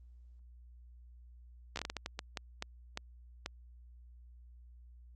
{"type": "slowing click train", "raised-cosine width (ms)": 0.2, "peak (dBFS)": -20, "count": 13, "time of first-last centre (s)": [1.76, 3.461], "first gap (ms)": 13, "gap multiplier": 1.39, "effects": ["added 60 Hz sine -53 dBFS peak until 5.15 s", "Opus 32 kbps"]}